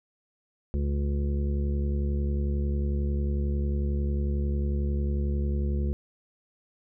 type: harmonic tone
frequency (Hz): 71.1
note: C#2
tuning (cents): +45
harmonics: 1 / 2 / 3 / 5 / 6 / 7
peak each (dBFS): -25 / -35 / -34 / -38 / -46 / -45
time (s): 0.74-5.93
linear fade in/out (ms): 0
effects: none